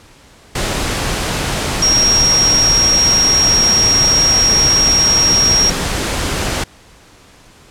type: tone in noise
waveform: sine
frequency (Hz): 5600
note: F8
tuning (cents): +4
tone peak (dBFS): -9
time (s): 1.82-5.7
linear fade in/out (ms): 5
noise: pink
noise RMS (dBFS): -18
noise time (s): 0.55-6.64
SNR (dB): +6
effects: pink hiss -44 dBFS RMS until 7.7 s + low-pass 9000 Hz 12 dB/octave